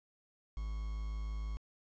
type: tone with quantisation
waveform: triangle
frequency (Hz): 53.1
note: G#1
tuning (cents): +39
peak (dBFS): -34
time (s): 0.57-1.57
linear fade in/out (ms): 0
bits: 9
effects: resampled to 16000 Hz